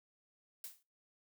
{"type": "noise with exponential decay", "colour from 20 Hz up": "blue", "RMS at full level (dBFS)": -42, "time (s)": [0.64, 0.83], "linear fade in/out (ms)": 2, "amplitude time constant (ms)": 41, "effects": ["noise-tail reverb RT60 0.3 s tail -23 dB re dry"]}